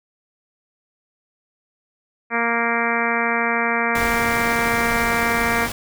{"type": "harmonic tone", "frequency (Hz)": 233.1, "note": "A#3", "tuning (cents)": 0, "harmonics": [1, 2, 3, 4, 5, 6, 7, 8, 9, 10], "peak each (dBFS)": [-27, -27, -27, -27, -27, -27, -27, -27, -27, -27], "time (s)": [2.3, 5.69], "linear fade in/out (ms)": 50}
{"type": "noise", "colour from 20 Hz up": "pink", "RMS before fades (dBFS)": -28, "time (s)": [3.95, 5.72], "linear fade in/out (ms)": 2}
{"effects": []}